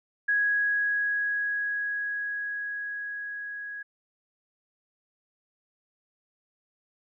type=tone with level ramp; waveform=sine; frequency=1661.2 Hz; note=G#6; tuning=in tune; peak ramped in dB=-21 to -35 dBFS; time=0.28-3.83 s; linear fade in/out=10 ms; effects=none